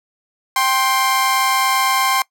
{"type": "tone pair together", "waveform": "sawtooth", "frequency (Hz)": [784, 1054.6], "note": ["G5", "C6"], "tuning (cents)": [0, 13], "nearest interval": "perfect fourth", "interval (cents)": 513, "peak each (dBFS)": [-16, -12], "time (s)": [0.56, 2.22], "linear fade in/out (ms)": 2, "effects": ["noise-tail reverb RT60 0.1 s tail -22 dB re dry"]}